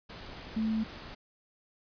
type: tone in noise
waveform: sine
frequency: 220 Hz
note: A3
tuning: in tune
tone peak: -27 dBFS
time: 0.56-0.84 s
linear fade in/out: 10 ms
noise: pink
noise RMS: -45 dBFS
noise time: 0.09-1.15 s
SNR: +15 dB
effects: resampled to 11025 Hz